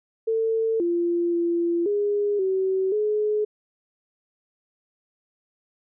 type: tone with pitch steps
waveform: sine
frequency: 448.1 / 344.5 / 341.6 / 410.6 / 379.9 / 423.2 Hz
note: A4 / F4 / F4 / G#4 / F#4 / G#4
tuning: +32 / -24 / -38 / -20 / +46 / +33 cents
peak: -20 dBFS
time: 0.27-3.45 s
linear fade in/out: 10 ms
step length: 530 ms
effects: none